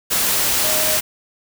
sine tone in noise, 622.3 Hz, D#5, in tune, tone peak -25 dBFS, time 0.63-0.98 s, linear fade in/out 20 ms, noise white, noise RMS -18 dBFS, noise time 0.1-1.01 s, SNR -10 dB, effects none

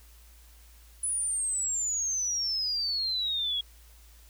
sine exponential sweep, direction down, 10080 to 3303 Hz, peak -27 dBFS, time 1.03-3.61 s, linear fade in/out 5 ms, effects added 57 Hz sine -52 dBFS peak until 4.29 s + white hiss -59 dBFS RMS until 4.29 s

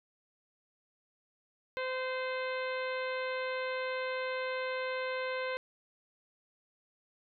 harmonic tone with a mistuned harmonic, 515 Hz, C5, 28 cents flat, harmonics 1 / 2 / 3 / 4 / 5 / 6 / 7 / 8, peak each -35 / -41 / -41 / -42 / -46 / -51 / -52 / -52 dBFS, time 1.77-5.57 s, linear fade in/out 0 ms, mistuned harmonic 4, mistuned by +15 cents, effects none

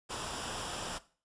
pink noise with comb filter, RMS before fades -39 dBFS, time 0.09-0.99 s, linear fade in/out 20 ms, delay 0.47 ms, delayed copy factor -0.55, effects noise-tail reverb RT60 0.4 s tail -17 dB re dry + resampled to 22050 Hz

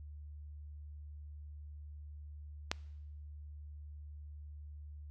click, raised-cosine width 0.2 ms, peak -14 dBFS, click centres 2.715 s, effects noise-tail reverb RT60 0.9 s tail -24 dB re dry + added 74 Hz sine -46 dBFS peak until 5.1 s

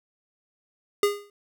square tone with exponential decay, 408.7 Hz, G#4, 28 cents flat, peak -16 dBFS, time 1.03-1.3 s, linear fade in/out 2 ms, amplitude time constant 57 ms, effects none

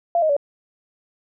sine tone with pitch steps, 686 / 625.4 / 570.2 Hz, F5 / D#5 / C#5, -31 / +9 / +49 cents, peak -15 dBFS, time 0.15-0.366 s, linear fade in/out 2 ms, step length 72 ms, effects none

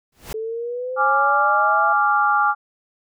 pink noise with exponential growth, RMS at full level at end -27 dBFS, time 0.12-0.33 s, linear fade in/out 5 ms, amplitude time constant 44 ms
sine exponential sweep, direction up, 434.8 to 677 Hz, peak -24 dBFS, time 0.34-1.93 s, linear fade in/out 5 ms
sine chord, D diminished, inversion second, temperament equal with one note detuned, 830.6 / 1174.7 / 1390.5 Hz, Ab5 / D6 / F6, 0 / 0 / -8 cents, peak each -19 dBFS, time 0.96-2.55 s, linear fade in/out 50 ms
effects none

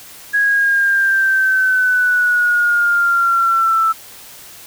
sine exponential sweep, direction down, 1661.2 to 1318.5 Hz, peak -11 dBFS, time 0.33-3.93 s, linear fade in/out 20 ms, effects white hiss -38 dBFS RMS until 4.66 s

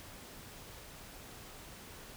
silence, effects pink hiss -51 dBFS RMS until 2.16 s

